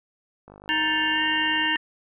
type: click train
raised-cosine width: 1 ms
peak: -31 dBFS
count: 60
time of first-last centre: 0.48-1.655 s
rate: 50.2 Hz
type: tone with pitch glide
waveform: sine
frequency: 1767 to 1825.1 Hz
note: A6 to A#6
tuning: +7 to -37 cents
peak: -25 dBFS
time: 0.69-1.77 s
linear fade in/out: 5 ms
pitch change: +56 cents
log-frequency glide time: 1.11-1.22 s
type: harmonic tone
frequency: 311.6 Hz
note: D#4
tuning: 3 cents sharp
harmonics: 1 / 3 / 5 / 7 / 9 / 10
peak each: -31 / -29 / -32 / -35 / -25 / -35 dBFS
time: 0.69-1.76 s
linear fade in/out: 0 ms
effects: none